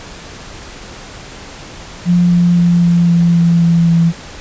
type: tone with pitch steps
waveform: sine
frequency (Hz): 175.6 / 174.39 / 173.18 / 171.99 / 170.8 / 169.62 / 168.45 / 167.28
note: F3 / F3 / F3 / F3 / F3 / E3 / E3 / E3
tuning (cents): +10 / -2 / -14 / -26 / -38 / +50 / +38 / +26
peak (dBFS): -7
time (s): 2.05-4.13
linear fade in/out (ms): 50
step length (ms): 260
effects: pink hiss -32 dBFS RMS until 4.4 s + resampled to 16000 Hz